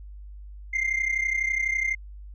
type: tone pair together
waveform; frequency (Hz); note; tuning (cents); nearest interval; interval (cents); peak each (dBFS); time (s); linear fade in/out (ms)
sine; 2083 / 2115; C7 / C7; -8 / +18; unison; 26; -24; 0.73-1.95; 10
effects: tanh soft clip ceiling -20 dBFS + added 50 Hz sine -39 dBFS peak until 2.34 s